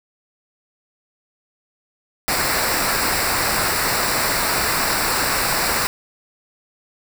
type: noise with comb filter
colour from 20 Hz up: pink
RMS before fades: -20 dBFS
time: 2.28-5.87 s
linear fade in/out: 0 ms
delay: 0.31 ms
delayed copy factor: -0.7
effects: none